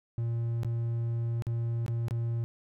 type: tone with dropouts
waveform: triangle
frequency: 116.54 Hz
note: A#2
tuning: in tune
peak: -26 dBFS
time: 0.18-2.44 s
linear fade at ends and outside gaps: 0 ms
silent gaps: 0.633-0.647 / 1.422-1.468 / 1.863-1.881 / 2.083-2.109 s
effects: none